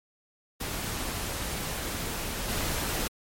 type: noise with level steps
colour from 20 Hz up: pink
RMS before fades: -33 / -30 dBFS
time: 0.6-3.08 s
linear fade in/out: 10 ms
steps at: 2.48 s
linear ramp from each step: 20 ms
effects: MP3 64 kbps